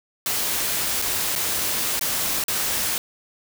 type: noise with dropouts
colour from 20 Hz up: white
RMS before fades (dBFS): -24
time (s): 0.26-2.98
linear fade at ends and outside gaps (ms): 1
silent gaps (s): 1.017-1.022 / 1.353-1.36 / 1.994-2.011 / 2.439-2.482
effects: none